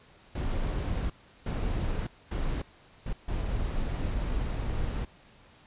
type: noise bursts at uneven times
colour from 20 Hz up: brown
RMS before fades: -30 dBFS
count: 5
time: 0.35-1.1 / 1.46-2.07 / 2.31-2.62 / 3.06-3.13 / 3.28-5.05 s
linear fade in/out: 5 ms
effects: pink hiss -57 dBFS RMS until 5.66 s + resampled to 8000 Hz